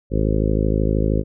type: harmonic tone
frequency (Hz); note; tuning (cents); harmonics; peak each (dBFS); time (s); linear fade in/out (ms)
53; G#1; +36; 1 / 2 / 3 / 4 / 5 / 6 / 7 / 8 / 9 / 10; -20 / -23 / -25 / -26 / -27 / -28 / -28 / -29 / -30 / -30; 0.1-1.24; 50
effects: none